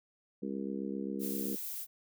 harmonic tone, 67.6 Hz, C#2, 43 cents flat, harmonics 3 / 4 / 5 / 6 / 7, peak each -38 / -40 / -42 / -44 / -45 dBFS, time 0.42-1.56 s, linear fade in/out 10 ms
violet noise, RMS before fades -40 dBFS, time 1.19-1.87 s, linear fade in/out 50 ms
effects none

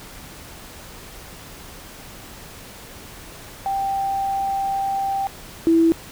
sine tone pair in turn, 784 / 329.6 Hz, G5 / E4, 0 / 0 cents, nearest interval octave + minor third, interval 1500 cents, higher first, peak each -20 / -12 dBFS, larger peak second, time 3.66-5.27 / 5.67-5.92 s, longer first, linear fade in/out 0 ms, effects pink hiss -40 dBFS RMS until 6.11 s

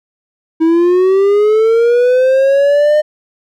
triangle linear sweep, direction up, 319.7 to 610 Hz, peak -5 dBFS, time 0.6-3.02 s, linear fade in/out 20 ms, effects none

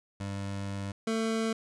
25% pulse tone pair in turn, 99.1 / 223.7 Hz, G2 / A3, +19 / +29 cents, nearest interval octave + major second, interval 1410 cents, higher second, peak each -30 / -24 dBFS, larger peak second, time 0.2-0.92 / 1.07-1.53 s, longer first, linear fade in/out 5 ms, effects resampled to 22050 Hz + 11-bit

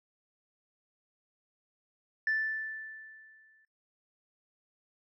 sine tone with exponential decay, 1760 Hz, A6, in tune, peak -24 dBFS, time 2.27-3.65 s, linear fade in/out 2 ms, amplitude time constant 300 ms, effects noise-tail reverb RT60 0.2 s tail -24 dB re dry + tanh soft clip ceiling -23 dBFS

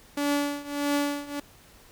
sawtooth tone with tremolo, 287.7 Hz, D4, 36 cents flat, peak -18 dBFS, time 0.17-1.4 s, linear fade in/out 5 ms, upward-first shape triangle, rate 1.6 Hz, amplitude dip 90%, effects pink hiss -54 dBFS RMS until 1.91 s

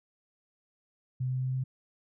sine tone with pitch steps, 128 / 128.74 / 129.49 / 130.24 Hz, C3 / C3 / C3 / C3, -38 / -28 / -18 / -8 cents, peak -28 dBFS, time 1.2-1.64 s, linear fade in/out 10 ms, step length 110 ms, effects none

